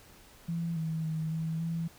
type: tone with pitch steps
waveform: sine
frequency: 167.9 / 160.4 / 158.4 / 161.3 / 165.7 Hz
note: E3 / E3 / D#3 / E3 / E3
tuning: +32 / -47 / +31 / -37 / +9 cents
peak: -30 dBFS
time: 0.48-1.88 s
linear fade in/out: 10 ms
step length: 280 ms
effects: pink hiss -56 dBFS RMS until 1.98 s